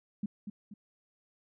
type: tone with echo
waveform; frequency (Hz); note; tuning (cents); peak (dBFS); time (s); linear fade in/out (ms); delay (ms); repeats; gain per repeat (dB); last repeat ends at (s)
sine; 206.2; G#3; -12; -30; 0.23-0.26; 5; 240; 2; -7; 0.74
effects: none